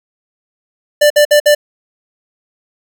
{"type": "tone bursts", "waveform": "square", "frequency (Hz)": 591, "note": "D5", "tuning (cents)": 11, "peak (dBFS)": -6, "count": 4, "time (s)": [1.01, 1.55], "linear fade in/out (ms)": 10, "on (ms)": 93, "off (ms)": 56, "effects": []}